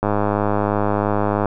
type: click train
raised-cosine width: 1 ms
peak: -5 dBFS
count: 148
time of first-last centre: 0.03-1.457 s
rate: 103 Hz
effects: none